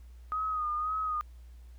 sine tone with vibrato, 1244.5 Hz, D#6, in tune, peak -29 dBFS, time 0.32-1.21 s, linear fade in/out 0 ms, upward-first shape sine, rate 1.9 Hz, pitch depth 48 cents each way, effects added 60 Hz sine -47 dBFS peak until 1.78 s + pink hiss -68 dBFS RMS until 1.78 s

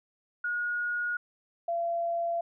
sine tone pair in turn, 1443 / 681 Hz, F#6 / F5, -44 / -44 cents, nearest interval octave + minor second, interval 1300 cents, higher first, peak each -28 / -27 dBFS, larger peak second, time 0.44-1.17 / 1.68-2.41 s, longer neither, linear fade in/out 5 ms, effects none

